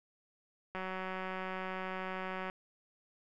click train, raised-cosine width 0.5 ms, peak -25 dBFS, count 328, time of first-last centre 0.75-2.499 s, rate 187 Hz, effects none

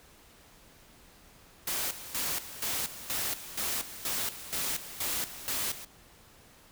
white noise with tremolo, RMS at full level -32 dBFS, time 1.67-5.85 s, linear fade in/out 5 ms, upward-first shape square, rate 2.1 Hz, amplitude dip 75%, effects pink hiss -57 dBFS RMS until 6.71 s

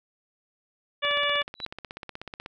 harmonic tone, 578 Hz, D5, 28 cents flat, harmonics 1 / 2 / 3 / 4 / 5 / 6, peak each -30 / -30 / -30 / -30 / -30 / -30 dBFS, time 1.02-1.43 s, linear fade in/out 20 ms
click train, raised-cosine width 0.3 ms, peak -21 dBFS, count 24, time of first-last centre 1.05-2.461 s, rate 16.3 Hz
sine tone with exponential growth, 3939 Hz, B7, 5 cents flat, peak -26 dBFS, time 1.55-1.65 s, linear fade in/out 1 ms, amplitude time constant 20 ms
effects none

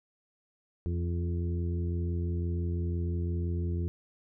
harmonic tone with a mistuned harmonic, 85.9 Hz, F2, 28 cents flat, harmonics 1 / 2 / 3 / 4 / 5, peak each -29 / -37 / -44 / -40 / -48 dBFS, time 0.86-3.88 s, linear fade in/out 0 ms, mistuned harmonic 4, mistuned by +19 cents, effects none

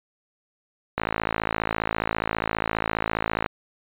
click train, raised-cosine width 0.5 ms, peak -8 dBFS, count 137, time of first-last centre 0.98-3.462 s, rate 54.8 Hz, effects resampled to 8000 Hz

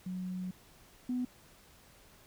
sine tone pair in turn, 183.7 / 249.4 Hz, F#3 / B3, -12 / +17 cents, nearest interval perfect fourth, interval 529 cents, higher second, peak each -35 / -30 dBFS, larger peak second, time 0.06-0.51 / 1.09-1.25 s, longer first, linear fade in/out 5 ms, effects tanh soft clip ceiling -26 dBFS + pink hiss -60 dBFS RMS until 2.26 s

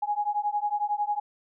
sine beating tone pair, 825 / 836 Hz, G#5 / G#5, -12 / +11 cents, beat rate 11 Hz, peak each -28 / -28 dBFS, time 0.02-1.2 s, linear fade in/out 10 ms, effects none

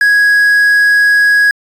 triangle tone with quantisation, 1661.2 Hz, G#6, in tune, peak -4 dBFS, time 0.01-1.51 s, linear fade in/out 2 ms, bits 5, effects resampled to 32000 Hz

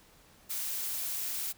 blue noise, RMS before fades -35 dBFS, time 0.49-1.53 s, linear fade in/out 20 ms, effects pink hiss -60 dBFS RMS until 1.57 s

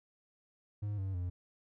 triangle tone with pitch steps, 103.6 / 96.11 / 89.15 Hz, G#2 / G2 / F2, -4 / -34 / +36 cents, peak -32 dBFS, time 0.82-1.3 s, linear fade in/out 10 ms, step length 160 ms, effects none

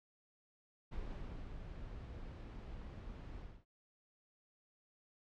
brown noise with ADSR envelope, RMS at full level -44 dBFS, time 0.91-3.65 s, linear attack 19 ms, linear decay 540 ms, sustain -4 dB, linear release 260 ms, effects low-pass 4000 Hz 12 dB/octave

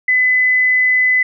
sine tone, 2011 Hz, B6, 31 cents sharp, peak -10 dBFS, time 0.08-1.23 s, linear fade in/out 5 ms, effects none

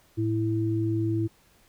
sine tone pair together, 110 / 329.6 Hz, A2 / E4, 0 / 0 cents, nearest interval octave + perfect fifth, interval 1900 cents, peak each -26 dBFS, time 0.17-1.28 s, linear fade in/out 20 ms, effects pink hiss -61 dBFS RMS until 1.68 s

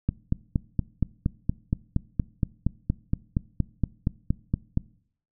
click train, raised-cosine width 5 ms, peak -10 dBFS, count 21, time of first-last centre 0.09-4.774 s, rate 4.27 Hz, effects noise-tail reverb RT60 0.6 s tail -22 dB re dry

